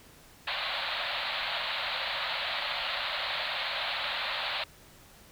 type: band-pass noise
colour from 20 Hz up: white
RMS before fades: -33 dBFS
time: 0.47-4.64 s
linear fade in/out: 5 ms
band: 540 to 4300 Hz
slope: 96 dB/octave
effects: pink hiss -55 dBFS RMS until 5.31 s